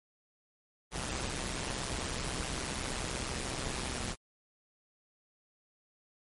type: noise with amplitude modulation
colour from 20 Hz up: pink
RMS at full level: -33 dBFS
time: 0.91-4.16 s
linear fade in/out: 50 ms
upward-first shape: sine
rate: 129 Hz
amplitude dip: 75%
effects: MP3 48 kbps

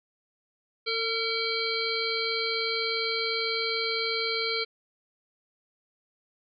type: harmonic tone with a mistuned harmonic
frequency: 456.9 Hz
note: A#4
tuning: 35 cents flat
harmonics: 1 / 3 / 5 / 7 / 9 / 10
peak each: -32 / -36 / -32 / -36 / -32 / -35 dBFS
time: 0.86-4.65 s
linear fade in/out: 20 ms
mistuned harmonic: 1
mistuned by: -22 cents
effects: none

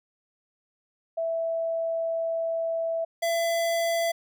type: tone pair in turn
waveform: sine / square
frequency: 659.3 / 671.6 Hz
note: E5 / E5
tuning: 0 / +32 cents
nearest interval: unison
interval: 32 cents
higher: second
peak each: -25 / -24 dBFS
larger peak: second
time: 1.17-3.05 / 3.22-4.12 s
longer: first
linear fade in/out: 10 ms
effects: none

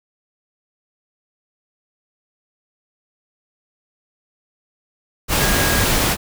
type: tone in noise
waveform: sine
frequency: 1637 Hz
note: G#6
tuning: 25 cents flat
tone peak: -24 dBFS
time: 5.37-5.87 s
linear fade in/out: 50 ms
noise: pink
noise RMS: -17 dBFS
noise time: 5.28-6.17 s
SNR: -10 dB
effects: none

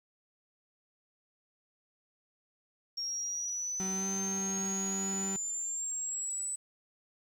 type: exponential sweep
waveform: sine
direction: up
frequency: 5550 to 8000 Hz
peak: -33 dBFS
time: 2.97-6.56 s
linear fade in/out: 10 ms
type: tone with pitch glide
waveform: 35% pulse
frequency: 190 to 193.66 Hz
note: F#3 to G3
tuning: +46 to -21 cents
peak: -34 dBFS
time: 3.8-5.36 s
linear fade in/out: 0 ms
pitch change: +33 cents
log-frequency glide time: 3.93-4.07 s
effects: 10-bit

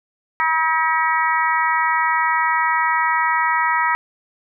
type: harmonic tone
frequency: 320 Hz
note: D#4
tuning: 49 cents sharp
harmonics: 3 / 4 / 5 / 6 / 7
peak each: -19 / -21 / -28 / -21 / -27 dBFS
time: 0.4-3.95 s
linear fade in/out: 0 ms
effects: none

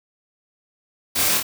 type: noise with echo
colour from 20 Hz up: white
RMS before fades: -22 dBFS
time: 1.15-1.38 s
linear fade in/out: 10 ms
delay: 25 ms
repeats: 2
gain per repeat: -2 dB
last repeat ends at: 1.43 s
effects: none

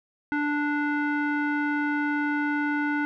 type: tone with low-pass filter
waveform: square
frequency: 293.7 Hz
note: D4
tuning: in tune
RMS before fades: -26 dBFS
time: 0.32-3.05 s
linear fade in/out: 0 ms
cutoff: 1700 Hz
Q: 5.7
effects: none

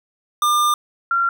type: tone pair in turn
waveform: square / sine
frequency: 1200 / 1375.2 Hz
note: D6 / F6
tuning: +37 / -27 cents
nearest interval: major second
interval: 236 cents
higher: second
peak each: -15 dBFS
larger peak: neither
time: 0.42-0.74 / 1.11-1.29 s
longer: first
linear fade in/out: 2 ms
effects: none

